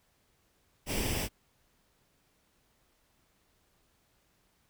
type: noise with comb filter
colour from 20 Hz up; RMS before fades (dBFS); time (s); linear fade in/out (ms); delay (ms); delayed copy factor
pink; -32; 0.86-1.29; 50; 0.37; +0.6
effects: pink hiss -71 dBFS RMS until 4.69 s